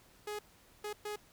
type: tone bursts at uneven times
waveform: sawtooth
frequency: 418.4 Hz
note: G#4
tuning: 13 cents sharp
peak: -34 dBFS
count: 3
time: 0.27-0.39 / 0.84-0.93 / 1.05-1.16 s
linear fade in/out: 5 ms
effects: pink hiss -63 dBFS RMS until 1.32 s